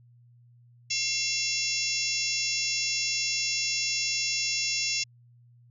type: harmonic tone with a mistuned harmonic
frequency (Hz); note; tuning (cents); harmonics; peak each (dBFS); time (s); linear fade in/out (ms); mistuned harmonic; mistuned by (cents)
679; F5; -49; 3 / 4 / 5 / 6 / 7 / 8 / 9 / 10; -38 / -32 / -39 / -38 / -36 / -31 / -35 / -34; 0.9-5.04; 10; 3; +84
effects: added 120 Hz sine -54 dBFS peak until 5.7 s